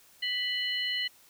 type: tone cluster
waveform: sine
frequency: 1973 / 2970 / 4168 Hz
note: B6 / F#7 / C8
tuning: -2 / +6 / -7 cents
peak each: -33 / -31 / -36 dBFS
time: 0.22-1.08 s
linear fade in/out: 10 ms
effects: white hiss -59 dBFS RMS until 1.29 s